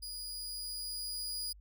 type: tone with level ramp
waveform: sawtooth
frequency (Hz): 4902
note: D#8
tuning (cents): -27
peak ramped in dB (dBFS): -38 to -33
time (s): 0.02-1.53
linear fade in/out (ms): 10
effects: added 50 Hz sine -53 dBFS peak until 1.6 s